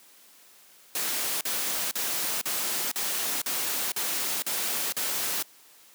white noise bursts, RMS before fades -29 dBFS, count 9, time 0.95-5.426 s, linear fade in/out 2 ms, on 460 ms, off 42 ms, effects white hiss -55 dBFS RMS until 5.94 s + high-pass 200 Hz 12 dB/octave

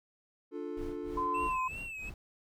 triangle chord, D minor, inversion none, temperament just, 293.7 / 352.4 / 440.5 Hz, D4 / F4 / A4, 0 / +16 / +2 cents, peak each -39 dBFS, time 0.51-1.5 s, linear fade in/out 50 ms
brown noise with tremolo, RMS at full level -43 dBFS, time 0.77-2.14 s, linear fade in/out 2 ms, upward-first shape sine, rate 3.2 Hz, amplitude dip 95%
sine tone, 1027 Hz, C6, 33 cents flat, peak -30 dBFS, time 1.17-1.68 s, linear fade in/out 5 ms
triangle tone with vibrato, 2637 Hz, E7, in tune, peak -38 dBFS, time 1.34-2.1 s, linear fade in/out 10 ms, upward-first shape sine, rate 2.6 Hz, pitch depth 74 cents each way
effects none

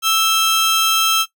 sawtooth tone pair together, 1318.5 / 3191 Hz, E6 / G7, 0 / +30 cents, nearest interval octave + minor third, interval 1530 cents, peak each -12 dBFS, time 0.02-1.26 s, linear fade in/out 50 ms, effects noise-tail reverb RT60 0.1 s tail -17 dB re dry

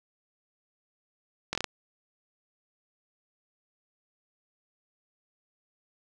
slowing click train, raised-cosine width 0.2 ms, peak -12 dBFS, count 5, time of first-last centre 1.53-1.643 s, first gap 21 ms, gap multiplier 1.2, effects none

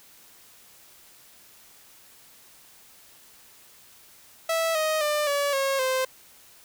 sawtooth tone with pitch steps, 655 / 625.4 / 597.2 / 570.2 / 544.5 / 519.9 Hz, E5 / D#5 / D5 / C#5 / C#5 / C5, -11 / +9 / +29 / +49 / -31 / -11 cents, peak -19 dBFS, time 4.49-6.05 s, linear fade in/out 5 ms, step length 260 ms, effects white hiss -53 dBFS RMS until 6.64 s

